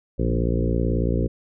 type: harmonic tone with a mistuned harmonic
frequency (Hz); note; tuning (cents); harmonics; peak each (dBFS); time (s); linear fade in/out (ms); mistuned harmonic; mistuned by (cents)
58.27; A#1; 0; 1 / 2 / 3 / 4 / 5 / 6 / 7 / 8 / 9; -23 / -26 / -28 / -29 / -30 / -31 / -31 / -32 / -33; 0.18-1.28; 20; 3; -33
effects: none